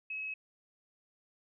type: tone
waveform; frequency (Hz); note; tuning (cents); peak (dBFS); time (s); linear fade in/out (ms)
sine; 2567; E7; -47; -36; 0.1-0.34; 5
effects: none